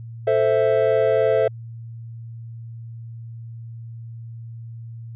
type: chord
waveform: triangle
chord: A minor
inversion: none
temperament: equal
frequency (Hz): 440 / 523.3 / 659.3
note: A4 / C5 / E5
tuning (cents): 0 / 0 / 0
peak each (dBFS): -18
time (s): 0.27-1.48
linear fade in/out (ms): 5
effects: added 115 Hz sine -33 dBFS peak until 5.15 s + resampled to 8000 Hz